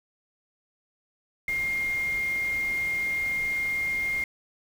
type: tone in noise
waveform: sine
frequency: 2123 Hz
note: C7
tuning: 25 cents sharp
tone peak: -25 dBFS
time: 1.48-4.24 s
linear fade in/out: 2 ms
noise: pink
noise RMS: -43 dBFS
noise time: 1.48-4.24 s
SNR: +15 dB
effects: none